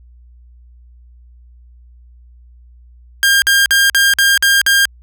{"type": "tone bursts", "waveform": "sawtooth", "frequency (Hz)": 1606, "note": "G6", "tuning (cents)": 41, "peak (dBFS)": -5, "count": 7, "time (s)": [3.23, 4.854], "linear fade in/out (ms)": 0, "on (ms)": 190, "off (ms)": 49, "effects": ["added 60 Hz sine -40 dBFS peak until 5.02 s"]}